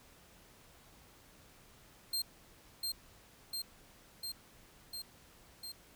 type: tone with echo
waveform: sawtooth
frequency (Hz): 4186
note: C8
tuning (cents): 0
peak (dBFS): -30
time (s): 2.13-2.22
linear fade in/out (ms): 5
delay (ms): 700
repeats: 5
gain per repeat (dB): -2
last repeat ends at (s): 5.72
effects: pink hiss -61 dBFS RMS until 5.95 s